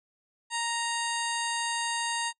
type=harmonic tone; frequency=932.3 Hz; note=A#5; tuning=in tune; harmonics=1 / 2 / 3 / 4 / 5 / 7 / 8 / 9 / 10; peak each=-32 / -35 / -37 / -38 / -39 / -40 / -41 / -42 / -42 dBFS; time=0.5-2.33 s; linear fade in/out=50 ms; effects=noise-tail reverb RT60 0.1 s tail -26 dB re dry